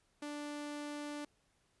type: tone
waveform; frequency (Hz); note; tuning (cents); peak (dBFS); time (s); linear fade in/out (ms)
sawtooth; 293.7; D4; 0; -37; 0.22-1.25; 5
effects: pink hiss -75 dBFS RMS until 1.8 s + resampled to 24000 Hz